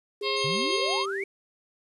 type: tone with pitch glide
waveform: sine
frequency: 410.2 to 391.7 Hz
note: G#4 to G4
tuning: -21 to -1 cents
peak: -30 dBFS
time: 0.21-1.24 s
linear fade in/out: 5 ms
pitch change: -80 cents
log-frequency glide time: 0.39-0.57 s
type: harmonic tone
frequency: 535 Hz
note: C5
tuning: 38 cents sharp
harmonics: 1 / 2 / 4 / 5 / 6 / 7 / 8 / 9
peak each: -35 / -32 / -34 / -35 / -34 / -35 / -35 / -35 dBFS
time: 0.22-1.06 s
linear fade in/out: 50 ms
type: tone with tremolo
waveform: 20% pulse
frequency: 3200 Hz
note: G7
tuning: 35 cents sharp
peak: -30 dBFS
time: 0.36-1.06 s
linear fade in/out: 10 ms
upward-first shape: sine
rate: 5.8 Hz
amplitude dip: 60%
type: exponential sweep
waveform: sine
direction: up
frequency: 130.81 to 2312 Hz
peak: -31 dBFS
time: 0.44-1.24 s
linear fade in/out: 5 ms
effects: resampled to 24000 Hz + 9-bit